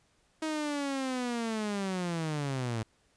sawtooth linear sweep, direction down, 317.5 to 108.8 Hz, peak -27 dBFS, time 0.42-2.83 s, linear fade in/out 5 ms, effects pink hiss -69 dBFS RMS until 3.16 s + resampled to 22050 Hz

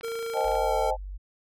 click train, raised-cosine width 0.3 ms, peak -28 dBFS, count 16, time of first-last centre 0.01-0.553 s, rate 27.6 Hz
square tone with pitch glide, 458.8 to 451.7 Hz, A#4 to A4, -28 to +45 cents, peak -31 dBFS, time 0.03-0.91 s, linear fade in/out 10 ms, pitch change -27 cents, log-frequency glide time 0.65-0.73 s
sine chord, A half-diminished seventh, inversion first, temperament equal with one note detuned, 523.3 / 622.3 / 784 / 862.9 Hz, C5 / Eb5 / G5 / A5, 0 / 0 / 0 / -34 cents, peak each -29 dBFS, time 0.33-0.97 s, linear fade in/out 50 ms
sine tone, 48 Hz, G1, 36 cents flat, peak -34 dBFS, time 0.44-1.18 s, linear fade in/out 20 ms
effects none

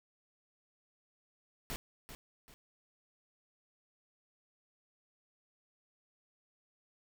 pink noise with echo, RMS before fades -40 dBFS, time 1.7-1.76 s, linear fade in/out 0 ms, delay 390 ms, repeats 2, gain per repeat -9 dB, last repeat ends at 2.54 s, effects none

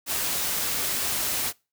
white noise, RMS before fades -27 dBFS, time 0.06-1.53 s, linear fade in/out 50 ms, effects noise-tail reverb RT60 0.3 s tail -25 dB re dry

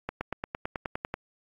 accelerating click train, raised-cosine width 0.5 ms, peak -16 dBFS, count 11, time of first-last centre 0.09-1.14 s, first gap 120 ms, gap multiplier 0.97, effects AAC 48 kbps

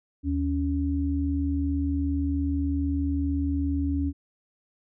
sine tone pair together, 77.79 / 279.7 Hz, D#2 / C#4, 0 / +16 cents, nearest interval octave + minor seventh, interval 2216 cents, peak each -26 dBFS, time 0.23-4.13 s, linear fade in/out 50 ms, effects none

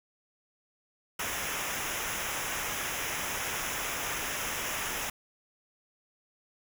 pink noise with comb filter, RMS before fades -34 dBFS, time 1.19-5.1 s, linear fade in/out 5 ms, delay 0.23 ms, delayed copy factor -0.75, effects none

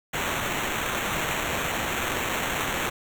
white noise with sample-and-hold, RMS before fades -28 dBFS, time 0.13-2.9 s, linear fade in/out 10 ms, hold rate 4900 Hz, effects none

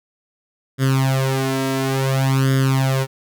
sawtooth tone with flanger, 133.6 Hz, C3, 36 cents sharp, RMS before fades -18 dBFS, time 0.78-3.07 s, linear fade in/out 50 ms, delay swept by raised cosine 0.59 to 3.09 ms, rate 0.57 Hz, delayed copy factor +0.95, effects none

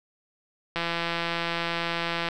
click train, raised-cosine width 0.3 ms, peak -12 dBFS, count 259, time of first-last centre 0.76-2.287 s, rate 169 Hz, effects none

